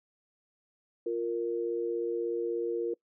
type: tone pair together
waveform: sine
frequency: 349.2 / 465.7 Hz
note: F4 / A#4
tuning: 0 / -2 cents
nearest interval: perfect fourth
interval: 498 cents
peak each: -32 / -31 dBFS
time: 1.06-2.94 s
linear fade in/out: 5 ms
effects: noise-tail reverb RT60 0.1 s tail -23 dB re dry